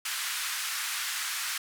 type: band-pass noise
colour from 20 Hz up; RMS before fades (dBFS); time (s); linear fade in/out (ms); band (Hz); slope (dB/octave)
pink; -33; 0.05-1.58; 5; 1300 to 14000; 24
effects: none